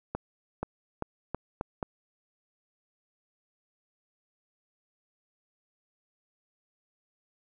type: accelerating click train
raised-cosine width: 1 ms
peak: -17 dBFS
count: 6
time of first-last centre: 0.15-1.828 s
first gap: 480 ms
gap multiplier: 0.82
effects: none